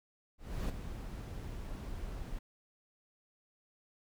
brown noise with ADSR envelope, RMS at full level -33 dBFS, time 0.38-2.39 s, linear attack 310 ms, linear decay 16 ms, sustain -9 dB, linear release 6 ms, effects none

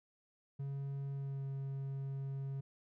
triangle tone with pitch glide, 138.59 to 136.6 Hz, C#3 to C#3, 0 to -25 cents, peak -36 dBFS, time 0.59-2.61 s, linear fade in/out 10 ms, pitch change -25 cents, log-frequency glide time 1.13-1.45 s, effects none

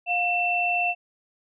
sine tone pair together, 710 / 2683 Hz, F5 / E7, +28 / +30 cents, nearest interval octave + major seventh, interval 2302 cents, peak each -25 / -23 dBFS, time 0.06-0.95 s, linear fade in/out 50 ms, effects none

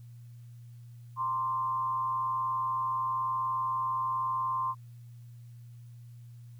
sine tone with frequency modulation, 1046.5 Hz, C6, in tune, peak -28 dBFS, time 1.16-4.75 s, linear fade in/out 50 ms, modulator 117 Hz, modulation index 0.51, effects added 119 Hz sine -46 dBFS peak until 6.59 s + white hiss -70 dBFS RMS until 6.59 s

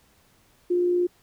sine tone with amplitude modulation, 354.2 Hz, F4, 24 cents sharp, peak -18 dBFS, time 0.7-1.07 s, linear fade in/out 10 ms, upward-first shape sine, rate 57.9 Hz, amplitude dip 25%, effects pink hiss -61 dBFS RMS until 1.22 s

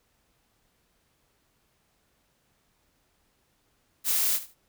blue noise with echo, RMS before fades -25 dBFS, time 4.04-4.4 s, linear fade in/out 50 ms, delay 76 ms, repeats 2, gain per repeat -15 dB, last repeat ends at 4.552 s, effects pink hiss -70 dBFS RMS until 4.68 s

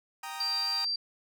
sawtooth chord, Eb major, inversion first, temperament equal, 784 / 932.3 / 1244.5 Hz, G5 / Bb5 / Eb6, 0 / 0 / 0 cents, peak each -38 / -37 / -39 dBFS, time 0.23-0.85 s, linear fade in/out 5 ms
sine tone, 4699 Hz, D8, in tune, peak -28 dBFS, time 0.4-0.96 s, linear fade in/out 5 ms
effects none

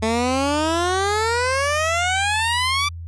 15% pulse exponential sweep, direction up, 217.2 to 1179 Hz, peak -12 dBFS, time 0.02-2.89 s, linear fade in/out 10 ms, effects added 84 Hz sine -30 dBFS peak until 3.07 s + resampled to 22050 Hz

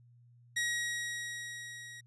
sawtooth tone with level ramp, 1900 Hz, A#6, 33 cents sharp, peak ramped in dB -26 to -43 dBFS, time 0.56-2.01 s, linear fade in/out 10 ms, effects added 120 Hz sine -58 dBFS peak until 2.06 s + resampled to 24000 Hz

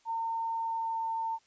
sine tone with pitch glide, 910 to 903.2 Hz, A#5 to A5, -42 to +45 cents, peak -30 dBFS, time 0.05-1.39 s, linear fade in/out 50 ms, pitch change -13 cents, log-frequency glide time 0.56-1.06 s, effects white hiss -67 dBFS RMS until 1.46 s + resampled to 16000 Hz

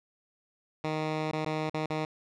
10% pulse tone with dropouts, 155.56 Hz, D#3, in tune, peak -21 dBFS, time 0.84-2.05 s, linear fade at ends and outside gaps 2 ms, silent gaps 1.314-1.331 / 1.447-1.462 / 1.696-1.742 / 1.859-1.901 s, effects low-pass 4000 Hz 12 dB/octave

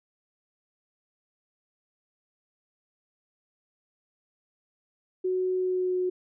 sine tone with pitch glide, 369.7 to 365.2 Hz, F#4 to F#4, -1 to -23 cents, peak -24 dBFS, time 5.24-6.1 s, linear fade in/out 10 ms, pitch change -22 cents, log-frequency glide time 5.56-5.98 s, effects none

